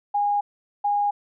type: tone pair in turn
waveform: sine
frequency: 819 / 819 Hz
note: G#5 / G#5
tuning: -24 / -24 cents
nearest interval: unison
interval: 0 cents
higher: neither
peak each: -19 dBFS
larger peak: neither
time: 0.14-0.41 / 0.84-1.11 s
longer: neither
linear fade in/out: 10 ms
effects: none